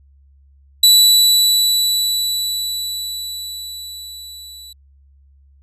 sawtooth tone with level ramp, 3951 Hz, B7, in tune, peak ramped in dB -3 to -32 dBFS, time 0.83-4.73 s, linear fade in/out 5 ms, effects added 69 Hz sine -47 dBFS peak until 5.62 s + resampled to 32000 Hz

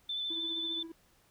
sine tone with vibrato, 3520 Hz, A7, in tune, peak -33 dBFS, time 0.09-0.83 s, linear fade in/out 5 ms, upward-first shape sine, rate 13 Hz, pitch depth 21 cents each way
triangle tone with tremolo, 328.8 Hz, E4, 4 cents flat, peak -38 dBFS, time 0.3-0.92 s, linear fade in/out 5 ms, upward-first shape triangle, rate 15 Hz, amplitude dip 65%
effects pink hiss -67 dBFS RMS until 1.3 s

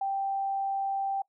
sine tone, 784 Hz, G5, in tune, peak -27 dBFS, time 0.01-1.22 s, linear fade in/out 5 ms, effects noise-tail reverb RT60 0.1 s tail -22 dB re dry

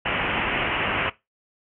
white low-pass noise, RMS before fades -25 dBFS, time 0.05-1.1 s, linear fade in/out 10 ms, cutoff 3000 Hz, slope 96 dB/octave, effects noise-tail reverb RT60 0.2 s tail -18 dB re dry

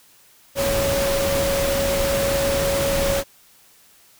sine tone in noise, 554.4 Hz, C#5, in tune, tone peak -20 dBFS, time 0.55-3.24 s, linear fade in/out 50 ms, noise pink, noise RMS -24 dBFS, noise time 0.55-3.24 s, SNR +1 dB, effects white hiss -53 dBFS RMS until 4.19 s

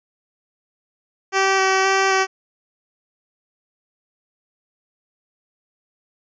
10% pulse tone with vibrato, 384.3 Hz, G4, 34 cents flat, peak -7 dBFS, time 1.32-2.27 s, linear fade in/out 50 ms, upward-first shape square, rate 1.9 Hz, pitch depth 10 cents each way, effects resampled to 16000 Hz

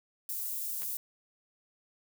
white high-pass noise, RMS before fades -36 dBFS, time 0.29-0.97 s, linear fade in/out 2 ms, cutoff 11000 Hz, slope 12 dB/octave
clicks, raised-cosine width 0.2 ms, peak -29 dBFS, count 2, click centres 0.82 / 0.832 s
effects none

